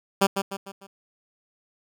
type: tone with echo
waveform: 10% pulse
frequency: 196 Hz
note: G3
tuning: in tune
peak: -8 dBFS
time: 0.21-0.27 s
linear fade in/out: 10 ms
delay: 150 ms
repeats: 4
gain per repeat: -7 dB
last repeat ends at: 0.87 s
effects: none